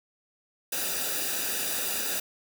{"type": "noise with comb filter", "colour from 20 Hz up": "white", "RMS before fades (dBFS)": -30, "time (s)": [0.72, 2.2], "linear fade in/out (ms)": 5, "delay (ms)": 0.93, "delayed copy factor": -0.7, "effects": []}